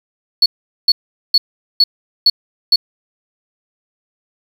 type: tone bursts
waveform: triangle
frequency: 4400 Hz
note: C#8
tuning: 14 cents flat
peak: -3 dBFS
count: 6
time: 0.42-2.76 s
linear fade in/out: 5 ms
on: 40 ms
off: 420 ms
effects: tanh soft clip ceiling -4 dBFS + 7-bit